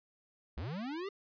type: linear sweep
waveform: square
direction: up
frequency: 57.2 to 410 Hz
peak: -38 dBFS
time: 0.57-1.09 s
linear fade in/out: 5 ms
effects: resampled to 11025 Hz